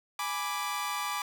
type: chord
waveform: sawtooth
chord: G# diminished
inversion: none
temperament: equal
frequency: 830.6 / 987.8 / 1174.7 Hz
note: G#5 / B5 / D6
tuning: 0 / 0 / 0 cents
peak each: -34 / -33 / -30 dBFS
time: 0.19-1.22 s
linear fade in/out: 2 ms
effects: none